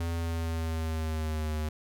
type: tone with pitch glide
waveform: square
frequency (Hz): 83.9 to 76.94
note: E2 to D#2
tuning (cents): +31 to -19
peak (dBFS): -30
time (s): 0-1.69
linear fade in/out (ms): 5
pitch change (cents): -150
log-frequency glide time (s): 0.13-1.56
effects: none